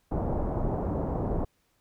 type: low-pass noise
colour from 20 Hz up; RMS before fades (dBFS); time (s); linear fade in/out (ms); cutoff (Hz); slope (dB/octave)
pink; -29; 0.11-1.45; 10; 840; 24
effects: pink hiss -71 dBFS RMS until 1.8 s